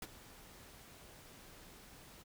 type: noise with ADSR envelope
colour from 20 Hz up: pink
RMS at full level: -42 dBFS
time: 0.02-2.24 s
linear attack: 5 ms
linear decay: 33 ms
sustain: -15 dB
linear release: 28 ms
effects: none